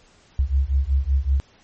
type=beating tone pair; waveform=sine; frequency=65.41 / 70.71 Hz; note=C2 / C#2; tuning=0 / +35 cents; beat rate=5.3 Hz; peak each=-20 dBFS; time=0.39-1.4 s; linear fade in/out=0 ms; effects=pink hiss -55 dBFS RMS until 1.63 s + MP3 32 kbps